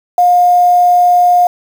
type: tone with quantisation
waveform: sine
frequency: 712 Hz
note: F5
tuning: 33 cents sharp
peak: -5 dBFS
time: 0.18-1.47 s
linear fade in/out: 2 ms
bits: 5
effects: none